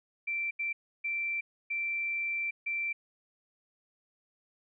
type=tone bursts at uneven times; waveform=sine; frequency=2346 Hz; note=D7; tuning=2 cents flat; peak=-30 dBFS; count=5; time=0.27-0.51 / 0.59-0.73 / 1.04-1.41 / 1.7-2.51 / 2.66-2.93 s; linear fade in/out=10 ms; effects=none